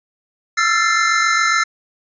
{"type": "chord", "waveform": "square", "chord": "F major seventh", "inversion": "third", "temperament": "equal with one note detuned", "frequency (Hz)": [1318.5, 1365.8, 1760, 2093], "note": ["E6", "F6", "A6", "C7"], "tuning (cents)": [0, -39, 0, 0], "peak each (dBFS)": -20, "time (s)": [0.57, 1.64], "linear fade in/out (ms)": 10, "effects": ["resampled to 16000 Hz"]}